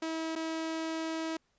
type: tone with dropouts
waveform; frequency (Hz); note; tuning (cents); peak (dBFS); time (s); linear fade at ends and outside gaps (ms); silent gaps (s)
sawtooth; 322.6; E4; -37; -29; 0.02-1.37; 5; 0.354-0.359
effects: pink hiss -74 dBFS RMS until 1.58 s + resampled to 16000 Hz